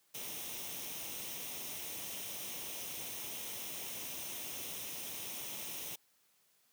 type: noise with comb filter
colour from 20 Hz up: white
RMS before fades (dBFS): -43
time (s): 0.14-5.96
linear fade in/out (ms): 10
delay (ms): 0.33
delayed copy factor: +0.55
effects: white hiss -72 dBFS RMS until 6.72 s + high-pass 100 Hz 12 dB/octave